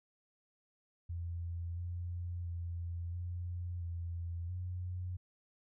sine tone with pitch steps, 85.4 / 87.5 / 85.7 / 88 / 85.4 / 90.2 Hz, F2 / F2 / F2 / F2 / F2 / F#2, -38 / +4 / -32 / +14 / -38 / -44 cents, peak -37 dBFS, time 1.09-5.17 s, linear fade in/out 10 ms, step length 680 ms, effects none

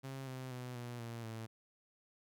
sawtooth tone with pitch steps, 134.3 / 129.65 / 125.16 / 120.83 / 116.65 / 112.61 Hz, C3 / C3 / B2 / B2 / A#2 / A2, +46 / -15 / +24 / -37 / +2 / +41 cents, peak -39 dBFS, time 0.03-1.47 s, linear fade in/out 20 ms, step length 240 ms, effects none

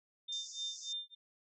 sine tone with tremolo, 3600 Hz, A7, 39 cents sharp, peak -36 dBFS, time 0.28-1.15 s, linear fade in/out 10 ms, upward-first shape sine, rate 3.4 Hz, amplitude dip 100%
white band-pass noise, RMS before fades -49 dBFS, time 0.32-0.93 s, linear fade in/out 5 ms, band 4900 to 7000 Hz, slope 96 dB/octave
effects none

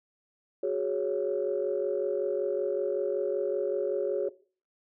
sine chord, F# suspended second, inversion none, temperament equal, 370 / 415.3 / 554.4 Hz, F#4 / G#4 / C#5, 0 / 0 / 0 cents, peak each -30 dBFS, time 0.63-4.29 s, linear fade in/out 5 ms, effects noise-tail reverb RT60 0.4 s tail -18 dB re dry + tanh soft clip ceiling -18 dBFS

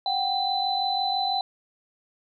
sine tone cluster, 737 / 783 / 4016 Hz, F#5 / G5 / B7, -7 / -2 / +28 cents, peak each -30 / -26 / -27 dBFS, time 0.06-1.41 s, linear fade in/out 2 ms, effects none

